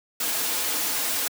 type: noise with comb filter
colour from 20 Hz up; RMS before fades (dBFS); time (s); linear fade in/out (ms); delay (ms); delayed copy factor
white; -26; 0.2-1.28; 5; 5.2; -0.55
effects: high-pass 200 Hz 12 dB/octave